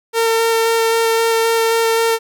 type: tone with vibrato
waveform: sawtooth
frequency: 454.8 Hz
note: A#4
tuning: 43 cents flat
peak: -9 dBFS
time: 0.13-2.19 s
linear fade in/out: 50 ms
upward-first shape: square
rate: 3.8 Hz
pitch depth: 8 cents each way
effects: none